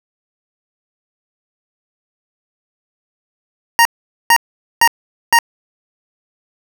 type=tone bursts; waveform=25% pulse; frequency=932.3 Hz; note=A#5; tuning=in tune; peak=-3 dBFS; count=4; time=3.79-5.388 s; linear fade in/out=0 ms; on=62 ms; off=450 ms; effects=7-bit